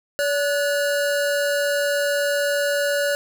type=tone pair together; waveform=square; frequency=572 / 1466.5 Hz; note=D5 / F#6; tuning=-46 / -16 cents; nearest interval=octave + major third; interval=1630 cents; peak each=-21 / -26 dBFS; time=0.19-3.15 s; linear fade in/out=0 ms; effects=none